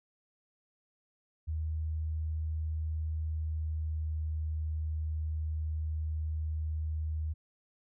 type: tone with pitch glide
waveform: sine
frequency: 78.6 to 78.01 Hz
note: D#2 to D#2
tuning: +18 to +5 cents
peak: -31 dBFS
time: 1.47-7.34 s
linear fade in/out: 20 ms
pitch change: -13 cents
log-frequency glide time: 3.25-4.19 s
effects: none